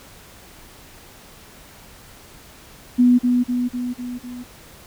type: tone with echo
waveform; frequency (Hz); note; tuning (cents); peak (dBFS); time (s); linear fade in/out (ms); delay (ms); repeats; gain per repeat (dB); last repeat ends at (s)
sine; 246.2; B3; -5; -10; 2.98-3.19; 20; 250; 5; -4; 4.44
effects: pink hiss -45 dBFS RMS until 4.86 s